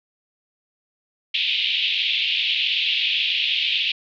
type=band-pass noise; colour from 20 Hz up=white; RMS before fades=-22 dBFS; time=1.34-3.92 s; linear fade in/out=5 ms; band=2500 to 3600 Hz; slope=48 dB/octave; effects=none